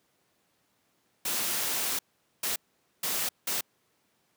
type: noise bursts at uneven times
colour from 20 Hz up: white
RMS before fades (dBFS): -30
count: 4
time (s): 1.25-1.99 / 2.43-2.56 / 3.03-3.29 / 3.47-3.61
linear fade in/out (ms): 5
effects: pink hiss -71 dBFS RMS until 4.36 s + high-pass 150 Hz 12 dB/octave